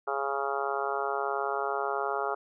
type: harmonic tone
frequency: 138.59 Hz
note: C#3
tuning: in tune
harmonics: 3 / 4 / 5 / 6 / 7 / 8 / 9 / 10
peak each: -34 / -38 / -35 / -35 / -40 / -38 / -36 / -37 dBFS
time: 0.07-2.35 s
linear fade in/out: 10 ms
effects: none